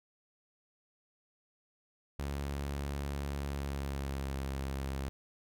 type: tone with pitch glide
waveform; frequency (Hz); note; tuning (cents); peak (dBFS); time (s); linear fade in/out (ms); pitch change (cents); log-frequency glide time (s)
sawtooth; 70.4 to 67.77; C#2 to C#2; +27 to -39; -31; 2.19-5.09; 0; -66; 3.47-4.38
effects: none